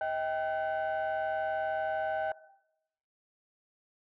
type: tone cluster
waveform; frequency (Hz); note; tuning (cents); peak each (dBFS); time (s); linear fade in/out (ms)
sine; 634 / 785 / 1515; D#5 / G5 / F#6; +32 / +2 / +40; -32 / -32 / -37; 0.01-2.32; 2
effects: noise-tail reverb RT60 0.8 s tail -17 dB re dry + tanh soft clip ceiling -25 dBFS